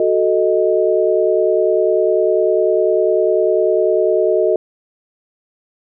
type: chord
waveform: sine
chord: D# diminished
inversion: first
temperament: equal with one note detuned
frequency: 370 / 440 / 625.9 Hz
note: F#4 / A4 / D#5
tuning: 0 / 0 / +10 cents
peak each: -16 dBFS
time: 0-4.56 s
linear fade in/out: 2 ms
effects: none